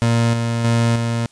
30% pulse tone with tremolo, 116.54 Hz, A#2, in tune, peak -11 dBFS, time 0.02-1.26 s, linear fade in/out 0 ms, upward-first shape square, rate 1.6 Hz, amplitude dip 40%, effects white hiss -54 dBFS RMS until 1.31 s + resampled to 22050 Hz

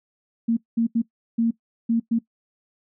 sine tone bursts at uneven times, 230 Hz, A#3, 23 cents flat, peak -17 dBFS, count 6, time 0.48-0.57 / 0.77-0.87 / 0.95-1.02 / 1.38-1.51 / 1.89-2 / 2.11-2.19 s, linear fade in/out 10 ms, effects noise-tail reverb RT60 0.1 s tail -20 dB re dry

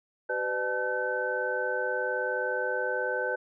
sine tone cluster, 382.3 / 502 / 601 / 866 / 1526 Hz, G4 / B4 / D5 / A5 / G6, -43 / +28 / +40 / -28 / -47 cents, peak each -37 / -31 / -36 / -37 / -31 dBFS, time 0.29-3.36 s, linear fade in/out 10 ms, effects none

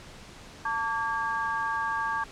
sine tone cluster, 894 / 1149 / 1621 Hz, A5 / D6 / G#6, +27 / -38 / -42 cents, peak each -31 dBFS, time 0.65-2.24 s, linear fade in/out 5 ms, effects pink hiss -47 dBFS RMS until 2.31 s + low-pass 7000 Hz 12 dB/octave

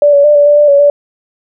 sine tone with pitch steps, 583 / 568 / 593 / 579 / 586 / 590 / 565 / 578 Hz, D5 / C#5 / D5 / D5 / D5 / D5 / C#5 / D5, -13 / +42 / +17 / -25 / -4 / +8 / +33 / -28 cents, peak -3 dBFS, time 0.02-0.9 s, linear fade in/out 2 ms, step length 110 ms, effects none

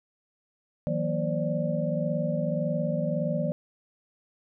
sine tone cluster, 161.4 / 183.1 / 237.6 / 531 / 588 Hz, E3 / F#3 / A#3 / C5 / D5, -36 / -18 / +33 / +25 / +2 cents, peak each -29 / -33 / -33 / -35 / -30 dBFS, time 0.87-3.52 s, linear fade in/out 0 ms, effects none

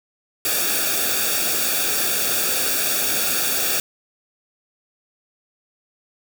white noise with comb filter, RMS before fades -21 dBFS, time 0.45-3.8 s, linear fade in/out 2 ms, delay 0.98 ms, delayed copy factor -0.75, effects none

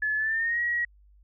sine tone with pitch glide, 1719 to 1907.3 Hz, A6 to A#6, -41 to +39 cents, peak -24 dBFS, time 0.02-0.85 s, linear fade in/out 5 ms, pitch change +180 cents, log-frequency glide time 0.17-0.61 s, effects added 50 Hz sine -54 dBFS peak until 1.23 s

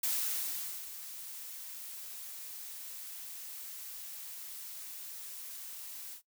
blue noise with ADSR envelope, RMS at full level -32 dBFS, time 0.03-6.22 s, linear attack 5 ms, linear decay 820 ms, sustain -13 dB, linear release 94 ms, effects noise-tail reverb RT60 0.1 s tail -18 dB re dry

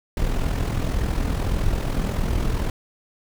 brown noise with amplitude modulation, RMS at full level -20 dBFS, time 0.17-2.7 s, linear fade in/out 2 ms, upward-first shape sine, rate 41.7 Hz, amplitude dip 55%, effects none

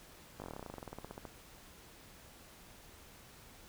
slowing click train, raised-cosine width 1 ms, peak -30 dBFS, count 22, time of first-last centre 0.4-1.252 s, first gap 19 ms, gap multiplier 1.07, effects pink hiss -57 dBFS RMS until 3.68 s

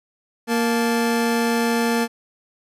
25% pulse tone pair together, 233 / 876 Hz, A#3 / A5, -1 / -8 cents, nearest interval octave + major seventh, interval 2293 cents, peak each -15 / -22 dBFS, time 0.47-2.08 s, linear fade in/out 50 ms, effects resampled to 32000 Hz

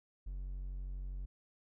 triangle tone, 46.25 Hz, F#1, in tune, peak -37 dBFS, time 0.26-1.26 s, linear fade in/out 10 ms, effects none

